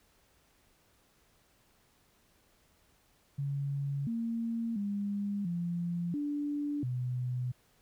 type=tone with pitch steps; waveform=sine; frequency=140.3 / 230 / 202.4 / 172.7 / 291.3 / 125 Hz; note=C#3 / A#3 / G#3 / F3 / D4 / B2; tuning=+21 / -23 / -44 / -19 / -14 / +21 cents; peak=-31 dBFS; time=3.38-7.52 s; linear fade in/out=10 ms; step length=690 ms; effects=pink hiss -68 dBFS RMS until 7.81 s